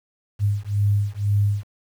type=beating tone pair; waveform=sine; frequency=101.1 / 103.1 Hz; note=G#2 / G#2; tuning=-46 / -12 cents; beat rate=2 Hz; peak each=-21 / -21 dBFS; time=0.39-1.66 s; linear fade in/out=50 ms; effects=8-bit